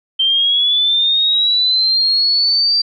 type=linear sweep; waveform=sine; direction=up; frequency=3124 to 4699 Hz; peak=-11 dBFS; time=0.19-2.82 s; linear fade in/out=10 ms; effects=none